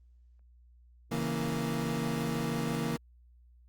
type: chord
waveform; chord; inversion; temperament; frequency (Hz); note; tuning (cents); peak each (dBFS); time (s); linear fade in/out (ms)
30% pulse; A# diminished; first; equal; 138.59 / 164.81 / 233.1; C#3 / E3 / A#3; 0 / 0 / 0; -34 / -32 / -31; 1.11-2.97; 10
effects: added 60 Hz sine -56 dBFS peak until 3.68 s + Opus 24 kbps